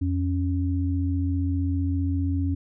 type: tone pair together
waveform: sine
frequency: 86.97 / 276.1 Hz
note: F2 / C#4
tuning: -7 / -7 cents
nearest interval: octave + minor sixth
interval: 2000 cents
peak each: -23 / -27 dBFS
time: 0.01-2.55 s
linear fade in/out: 10 ms
effects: none